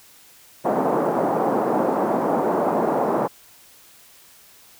white band-pass noise, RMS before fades -21 dBFS, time 0.64-3.28 s, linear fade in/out 20 ms, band 190 to 870 Hz, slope 24 dB/octave, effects white hiss -50 dBFS RMS until 4.79 s

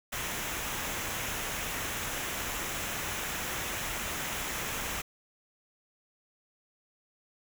pink noise with comb filter, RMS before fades -35 dBFS, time 0.12-5.02 s, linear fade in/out 10 ms, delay 0.22 ms, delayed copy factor -0.5, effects none

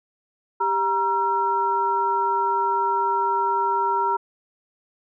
sine tone cluster, 395.3 / 944 / 1354 Hz, G4 / A#5 / E6, +15 / +22 / +46 cents, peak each -28 / -20 / -27 dBFS, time 0.6-4.17 s, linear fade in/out 10 ms, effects none

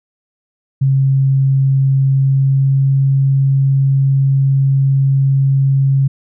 sine tone with pitch glide, 135.3 to 136.24 Hz, C#3 to C#3, -42 to -30 cents, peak -9 dBFS, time 0.81-6.08 s, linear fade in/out 10 ms, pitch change +12 cents, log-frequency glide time 2.06-2.93 s, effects none

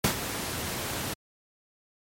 pink noise with ADSR envelope, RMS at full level -22 dBFS, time 0.04-1.14 s, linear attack 4 ms, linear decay 91 ms, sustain -10 dB, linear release 7 ms, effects high-pass 80 Hz 12 dB/octave + MP3 64 kbps

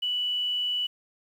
sine tone with quantisation, 2960 Hz, F#7, in tune, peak -25 dBFS, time 0.02-0.87 s, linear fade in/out 10 ms, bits 9, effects none

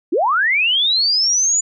sine linear sweep, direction up, 274.6 to 7040 Hz, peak -13 dBFS, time 0.12-1.61 s, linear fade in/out 10 ms, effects none

